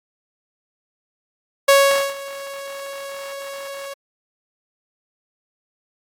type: tone with ADSR envelope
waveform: sawtooth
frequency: 554.4 Hz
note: C#5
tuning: in tune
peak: -5 dBFS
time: 1.68-3.94 s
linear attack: 9 ms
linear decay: 450 ms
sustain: -21 dB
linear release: 9 ms
effects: AAC 48 kbps